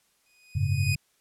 sawtooth tone with exponential growth, 2489 Hz, D#7, in tune, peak -23 dBFS, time 0.26-0.95 s, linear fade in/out 2 ms, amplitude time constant 150 ms
sine chord, F# suspended second, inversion none, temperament just, 92.5 / 104.06 / 138.75 Hz, F#2 / G#2 / C#3, 0 / +4 / +2 cents, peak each -27 dBFS, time 0.55-0.96 s, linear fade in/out 10 ms
effects white hiss -68 dBFS RMS until 1.2 s + low-pass 12000 Hz 12 dB/octave

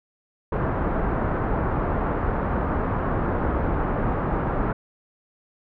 pink low-pass noise, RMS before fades -24 dBFS, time 0.52-4.73 s, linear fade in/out 5 ms, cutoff 1400 Hz, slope 24 dB/octave, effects none

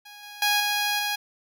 10% pulse tone with level steps, 826 Hz, G#5, 10 cents flat, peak -35 / -32 / -12 / -15 / -17 dBFS, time 0.05-1.16 s, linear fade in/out 10 ms, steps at 0.23 / 0.42 / 0.6 / 0.99 s, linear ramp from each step 2 ms, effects none

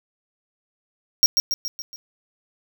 square tone with echo, 5588 Hz, F8, in tune, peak -11 dBFS, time 1.23-1.26 s, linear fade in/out 0 ms, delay 140 ms, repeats 5, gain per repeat -5 dB, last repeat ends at 1.96 s, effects none

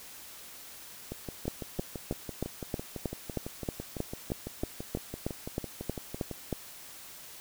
two click trains, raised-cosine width 2 ms, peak -23 / -17 dBFS, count 32 / 17, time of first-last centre 1.12-6.313 / 1.48-6.527 s, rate 5.97 / 3.17 Hz, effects white hiss -48 dBFS RMS until 7.4 s

